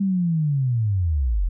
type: linear sweep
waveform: sine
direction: down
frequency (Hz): 200 to 38.89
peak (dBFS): -18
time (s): 0-1.49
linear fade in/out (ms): 10
effects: none